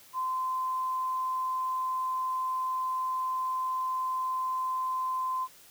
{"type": "tone", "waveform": "sine", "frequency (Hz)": 1032, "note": "C6", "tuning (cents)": -24, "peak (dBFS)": -28, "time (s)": [0.13, 5.48], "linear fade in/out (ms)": 50, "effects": ["white hiss -55 dBFS RMS until 5.7 s"]}